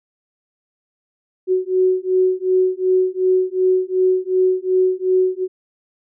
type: beating tone pair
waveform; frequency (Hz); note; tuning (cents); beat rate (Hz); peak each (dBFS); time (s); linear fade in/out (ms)
sine; 370 / 372.7; F#4 / F#4; 0 / +13; 2.7; -17; 1.47-5.48; 50
effects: none